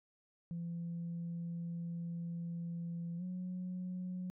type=tone with pitch glide; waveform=sine; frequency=169.9 to 182.09 Hz; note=F3 to F#3; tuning=-47 to -27 cents; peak=-37 dBFS; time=0.51-4.3 s; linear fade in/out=0 ms; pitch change=+120 cents; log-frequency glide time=3.17-3.23 s; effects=tanh soft clip ceiling -35 dBFS